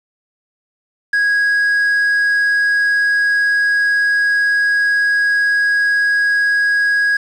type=tone with quantisation; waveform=triangle; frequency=1653 Hz; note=G#6; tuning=9 cents flat; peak=-10 dBFS; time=1.13-7.17 s; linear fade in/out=5 ms; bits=6; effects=low-pass 8000 Hz 12 dB/octave